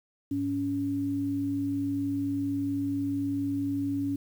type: tone pair together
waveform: sine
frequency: 104.99 / 280.7 Hz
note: G#2 / C#4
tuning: +19 / +22 cents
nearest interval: octave + perfect fourth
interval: 1703 cents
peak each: -36 / -27 dBFS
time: 0.31-4.16 s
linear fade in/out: 5 ms
effects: 9-bit